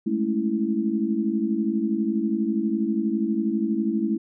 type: chord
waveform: sine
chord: A major seventh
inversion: third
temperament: equal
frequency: 207.7 / 220 / 277.2 / 329.6 Hz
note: G#3 / A3 / C#4 / E4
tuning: 0 / 0 / 0 / 0 cents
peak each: -27 / -25 / -31 / -26 dBFS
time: 0.06-4.18 s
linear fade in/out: 10 ms
effects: none